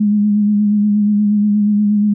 sine tone with vibrato, 207.7 Hz, G#3, in tune, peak -10 dBFS, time 0-2.14 s, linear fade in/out 10 ms, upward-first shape sine, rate 8.4 Hz, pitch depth 29 cents each way, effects none

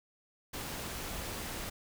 pink noise, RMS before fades -40 dBFS, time 0.53-1.7 s, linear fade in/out 10 ms, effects none

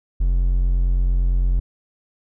triangle tone, 44.43 Hz, F1, 31 cents sharp, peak -13 dBFS, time 0.2-1.6 s, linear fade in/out 10 ms, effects none

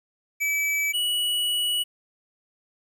square tone pair in turn, 2300 / 2935 Hz, D7 / F#7, -37 / -15 cents, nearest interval major third, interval 422 cents, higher second, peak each -23 dBFS, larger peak neither, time 0.4-0.93 / 0.93-1.84 s, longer second, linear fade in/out 20 ms, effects 10-bit

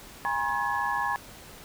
sine tone cluster, 817 / 961 / 1075 / 1697 Hz, G#5 / B5 / C6 / G#6, -29 / -48 / +47 / +37 cents, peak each -31 dBFS, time 0.25-1.16 s, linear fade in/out 0 ms, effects pink hiss -47 dBFS RMS until 1.64 s

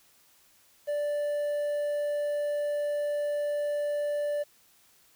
triangle tone with quantisation, 586 Hz, D5, 4 cents flat, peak -25 dBFS, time 0.87-4.44 s, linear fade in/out 20 ms, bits 9, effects white hiss -62 dBFS RMS until 5.15 s

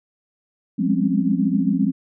sine tone cluster, 175.9 / 200.4 / 208 / 258.5 / 272.9 Hz, F3 / G3 / G#3 / C4 / C#4, +13 / +38 / +3 / -21 / -27 cents, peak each -23 dBFS, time 0.78-1.92 s, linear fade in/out 20 ms, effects none

